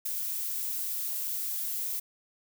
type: noise with ADSR envelope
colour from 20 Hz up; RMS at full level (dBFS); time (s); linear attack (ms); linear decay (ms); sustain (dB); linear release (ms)
violet; -29; 0.05-2; 13; 4; -4; 9
effects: none